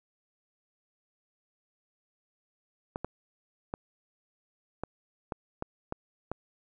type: clicks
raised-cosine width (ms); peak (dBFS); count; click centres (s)
1; -19; 8; 2.959 / 3.046 / 3.739 / 4.836 / 5.322 / 5.624 / 5.924 / 6.316
effects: none